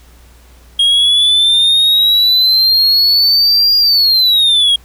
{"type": "exponential two-way sweep", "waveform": "triangle", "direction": "up then down", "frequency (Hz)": [3256, 4828, 3256], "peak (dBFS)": -6, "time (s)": [0.79, 4.76], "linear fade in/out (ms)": 5, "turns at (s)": 3.78, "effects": ["added 60 Hz sine -40 dBFS peak until 4.84 s", "pink hiss -47 dBFS RMS until 4.84 s"]}